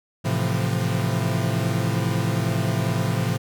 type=chord; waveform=40% pulse; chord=F major seventh; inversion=first; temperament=equal with one note detuned; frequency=110 / 132.41 / 164.81 / 174.61 Hz; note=A2 / C3 / E3 / F3; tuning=0 / +21 / 0 / 0 cents; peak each=-24 / -25 / -28 / -27 dBFS; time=0.24-3.38 s; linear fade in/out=20 ms; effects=none